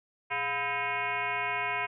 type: tone with frequency modulation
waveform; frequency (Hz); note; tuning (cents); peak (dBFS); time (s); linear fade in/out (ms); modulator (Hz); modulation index
sine; 1592; G6; +26; -28; 0.3-1.87; 20; 295; 3.3
effects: none